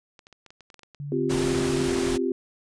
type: clicks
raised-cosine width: 0.2 ms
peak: -31 dBFS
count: 11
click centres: 0.192 / 0.269 / 0.327 / 0.463 / 0.505 / 0.607 / 0.702 / 0.743 / 0.793 / 0.833 / 0.947 s
type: tone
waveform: sine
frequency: 143.6 Hz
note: D3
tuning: 39 cents flat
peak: -31 dBFS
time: 1-1.9 s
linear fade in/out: 0 ms
type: chord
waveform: sine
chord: C suspended fourth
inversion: none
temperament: equal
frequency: 261.6 / 349.2 / 392 Hz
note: C4 / F4 / G4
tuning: 0 / 0 / 0 cents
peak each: -27 dBFS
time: 1.12-2.32 s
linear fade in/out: 2 ms
type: noise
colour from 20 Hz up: pink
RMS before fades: -31 dBFS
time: 1.29-2.18 s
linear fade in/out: 20 ms
effects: resampled to 22050 Hz